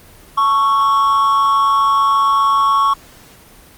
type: tone with amplitude modulation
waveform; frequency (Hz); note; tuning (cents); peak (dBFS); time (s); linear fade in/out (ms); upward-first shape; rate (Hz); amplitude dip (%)
triangle; 1108.7; C#6; 0; -6; 0.37-2.94; 10; sine; 227; 60
effects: pink hiss -43 dBFS RMS until 3.77 s + Opus 24 kbps